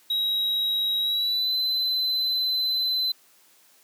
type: tone with pitch glide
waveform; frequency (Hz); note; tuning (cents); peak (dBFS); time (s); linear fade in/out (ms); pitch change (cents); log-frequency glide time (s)
triangle; 3834 to 4041; A#7 to B7; +48 to +39; -21; 0.1-3.12; 5; +91; 1-1.54
effects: white hiss -58 dBFS RMS until 3.83 s + high-pass 200 Hz 12 dB/octave